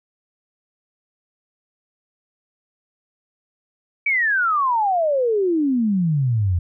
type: exponential sweep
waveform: sine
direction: down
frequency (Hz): 2319 to 83.5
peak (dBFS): -16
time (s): 4.06-6.59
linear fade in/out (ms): 5
effects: none